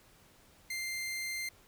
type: tone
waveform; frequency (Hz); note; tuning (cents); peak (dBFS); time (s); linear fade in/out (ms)
sawtooth; 2093; C7; 0; -32; 0.7-1.49; 5
effects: pink hiss -62 dBFS RMS until 1.67 s